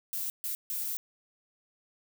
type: noise bursts at uneven times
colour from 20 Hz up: violet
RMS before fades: -34 dBFS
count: 3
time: 0.13-0.3 / 0.44-0.55 / 0.7-0.97 s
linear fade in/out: 0 ms
effects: none